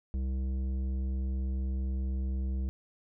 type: tone with tanh clipping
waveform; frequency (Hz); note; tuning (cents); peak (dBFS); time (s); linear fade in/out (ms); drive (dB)
sine; 65.41; C2; 0; -31; 0.14-2.69; 0; 11
effects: none